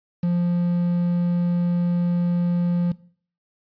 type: tone with quantisation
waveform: triangle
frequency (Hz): 174.61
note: F3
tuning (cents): 0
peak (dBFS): -16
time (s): 0.23-2.92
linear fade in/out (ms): 5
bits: 7
effects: noise-tail reverb RT60 0.5 s tail -20 dB re dry + resampled to 11025 Hz